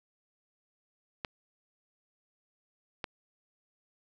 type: clicks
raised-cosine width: 0.3 ms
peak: -18 dBFS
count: 2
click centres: 1.248 / 3.042 s
effects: none